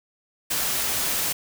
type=noise; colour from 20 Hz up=white; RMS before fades=-25 dBFS; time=0.5-1.33 s; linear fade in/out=10 ms; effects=none